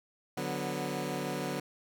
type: chord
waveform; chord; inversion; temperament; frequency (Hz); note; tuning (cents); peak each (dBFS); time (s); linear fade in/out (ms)
15% pulse; B minor; first; equal with one note detuned; 146.83 / 183.61 / 246.9; D3 / F#3 / B3; 0 / -13 / 0; -31; 0.37-1.6; 5
effects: none